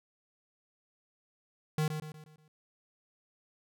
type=tone with echo; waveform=square; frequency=154.1 Hz; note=D#3; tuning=16 cents flat; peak=-28 dBFS; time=1.78-1.88 s; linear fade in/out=2 ms; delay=120 ms; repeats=5; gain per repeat=-7 dB; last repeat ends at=2.48 s; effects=none